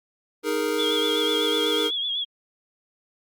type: chord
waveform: square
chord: D# suspended fourth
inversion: none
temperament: equal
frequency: 311.1 / 415.3 / 466.2 Hz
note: D#4 / G#4 / A#4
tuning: 0 / 0 / 0 cents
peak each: -29 / -28 / -27 dBFS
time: 0.43-1.91 s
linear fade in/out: 50 ms
type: tone with vibrato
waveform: sine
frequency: 3348 Hz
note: G#7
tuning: 13 cents sharp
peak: -24 dBFS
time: 0.78-2.25 s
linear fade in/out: 20 ms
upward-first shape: sine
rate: 8 Hz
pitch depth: 59 cents each way
effects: Opus 48 kbps